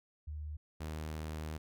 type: tone pair in turn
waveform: sine / sawtooth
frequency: 75.6 / 77.82 Hz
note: D#2 / D#2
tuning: -49 / +1 cents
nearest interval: minor second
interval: 50 cents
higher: second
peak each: -39 / -35 dBFS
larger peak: second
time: 0.27-0.57 / 0.8-1.58 s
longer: second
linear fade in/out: 10 ms
effects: none